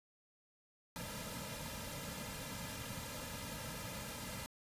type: noise with comb filter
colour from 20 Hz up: pink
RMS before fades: -45 dBFS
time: 0.96-4.46 s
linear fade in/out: 0 ms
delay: 2.7 ms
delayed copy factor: -1
effects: resampled to 32000 Hz